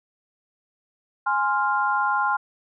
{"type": "chord", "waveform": "sine", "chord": "F minor", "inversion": "first", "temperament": "equal", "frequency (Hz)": [830.6, 1046.5, 1396.9], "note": ["Ab5", "C6", "F6"], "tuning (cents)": [0, 0, 0], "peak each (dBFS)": -24, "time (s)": [1.26, 2.37], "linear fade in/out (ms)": 10, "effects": []}